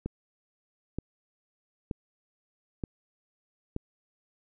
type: click train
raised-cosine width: 3 ms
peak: -19 dBFS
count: 5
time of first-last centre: 0.06-3.764 s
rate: 1.08 Hz
effects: none